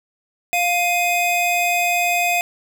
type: tone pair together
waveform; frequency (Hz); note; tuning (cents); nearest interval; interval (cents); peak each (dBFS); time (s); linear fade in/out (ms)
square; 702 / 2504; F5 / D#7; +9 / +10; octave + minor seventh; 2201; -20; 0.53-2.41; 0
effects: 8-bit